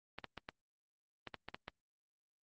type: clicks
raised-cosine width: 0.3 ms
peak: -27 dBFS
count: 9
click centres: 0.186 / 0.243 / 0.377 / 0.489 / 1.273 / 1.343 / 1.486 / 1.545 / 1.681 s
effects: Opus 24 kbps